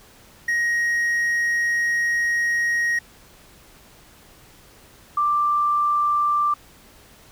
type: tone pair in turn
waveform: triangle / sine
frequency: 1882 / 1179.4 Hz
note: A#6 / D6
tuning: +16 / +7 cents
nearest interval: minor sixth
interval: 809 cents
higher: first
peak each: -17 dBFS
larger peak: neither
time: 0.48-2.99 / 5.17-6.54 s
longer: first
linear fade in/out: 5 ms
effects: pink hiss -50 dBFS RMS until 7.31 s